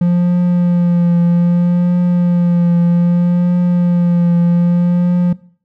triangle tone with vibrato, 174.61 Hz, F3, in tune, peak -7 dBFS, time 0.01-5.33 s, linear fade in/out 5 ms, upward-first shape triangle, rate 0.63 Hz, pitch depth 26 cents each way, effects noise-tail reverb RT60 0.5 s tail -20 dB re dry

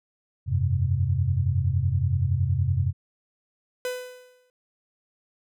sine chord, F suspended second, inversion none, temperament equal, 87.31 / 98 / 130.81 Hz, F2 / G2 / C3, 0 / 0 / 0 cents, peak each -25 dBFS, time 0.46-2.93 s, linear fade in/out 50 ms
45% pulse tone with exponential decay, 501 Hz, B4, 25 cents sharp, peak -25 dBFS, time 3.85-4.5 s, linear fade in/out 1 ms, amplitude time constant 140 ms
effects none

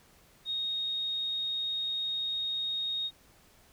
sine tone, 3729 Hz, A#7, in tune, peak -30 dBFS, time 0.45-3.11 s, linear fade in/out 50 ms, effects pink hiss -61 dBFS RMS until 3.72 s

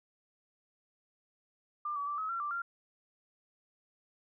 sine tone with pitch steps, 1193 / 1142 / 1169 / 1280 / 1363 / 1176 / 1385 Hz, D6 / D6 / D6 / D#6 / F6 / D6 / F6, +27 / -49 / -8 / +49 / -43 / +2 / -15 cents, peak -33 dBFS, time 1.85-2.62 s, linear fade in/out 5 ms, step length 110 ms, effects none

